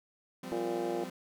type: chord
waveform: sawtooth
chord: F suspended second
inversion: none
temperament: equal with one note detuned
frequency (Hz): 174.61 / 196 / 256.8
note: F3 / G3 / C4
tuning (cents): 0 / 0 / -32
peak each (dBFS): -42 / -41 / -39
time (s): 0.43-1.1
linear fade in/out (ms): 5
type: harmonic tone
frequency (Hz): 116.54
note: A#2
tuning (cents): 0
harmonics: 3 / 4 / 5 / 6 / 7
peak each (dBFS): -34 / -38 / -41 / -42 / -43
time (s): 0.52-1.04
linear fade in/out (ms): 0
effects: none